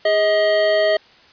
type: tone pair together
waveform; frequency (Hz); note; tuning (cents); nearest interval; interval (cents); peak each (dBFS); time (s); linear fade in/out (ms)
square; 412 / 633; G#4 / D#5; -14 / +30; perfect fifth; 744; -24 / -15; 0.05-0.97; 5
effects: white hiss -49 dBFS RMS until 1.32 s + resampled to 11025 Hz